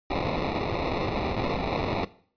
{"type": "noise with sample-and-hold", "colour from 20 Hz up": "white", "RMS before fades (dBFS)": -28, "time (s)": [0.1, 2.05], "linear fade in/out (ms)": 5, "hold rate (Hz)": 1575, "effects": ["noise-tail reverb RT60 0.5 s tail -18 dB re dry", "resampled to 11025 Hz"]}